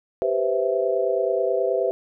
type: chord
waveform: sine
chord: C major seventh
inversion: second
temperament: equal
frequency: 392 / 493.9 / 523.3 / 659.3 Hz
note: G4 / B4 / C5 / E5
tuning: 0 / 0 / 0 / 0 cents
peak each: -25 dBFS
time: 0.22-1.91 s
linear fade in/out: 0 ms
effects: none